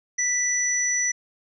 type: tone pair together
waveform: sine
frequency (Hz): 1975.5 / 5920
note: B6 / F#8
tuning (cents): 0 / 0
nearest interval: octave + perfect fifth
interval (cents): 1900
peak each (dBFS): -26 / -22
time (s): 0.18-1.12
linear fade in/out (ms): 10
effects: none